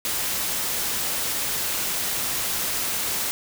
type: noise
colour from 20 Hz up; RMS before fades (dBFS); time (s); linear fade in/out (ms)
white; -26; 0.05-3.31; 0
effects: none